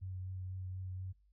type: tone with vibrato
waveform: sine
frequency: 93 Hz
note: F#2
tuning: 9 cents sharp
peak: -40 dBFS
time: 0.01-1.13 s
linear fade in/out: 20 ms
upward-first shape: triangle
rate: 4.1 Hz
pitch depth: 18 cents each way
effects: noise-tail reverb RT60 0.2 s tail -19 dB re dry + added 50 Hz sine -66 dBFS peak until 1.32 s